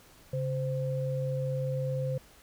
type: tone pair together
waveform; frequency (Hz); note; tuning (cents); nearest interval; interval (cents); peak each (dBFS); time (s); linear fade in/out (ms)
sine; 137.2 / 518; C#3 / C5; -17 / -17; octave + major seventh; 2300; -30 / -33; 0.33-2.18; 5
effects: pink hiss -57 dBFS RMS until 2.42 s